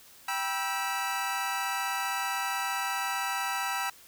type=chord; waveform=25% pulse; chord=E minor; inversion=first; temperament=equal with one note detuned; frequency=784 / 968.6 / 1318.5 Hz; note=G5 / B5 / E6; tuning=0 / -34 / 0 cents; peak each=-30 dBFS; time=0.28-3.9 s; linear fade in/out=5 ms; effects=white hiss -54 dBFS RMS until 4.07 s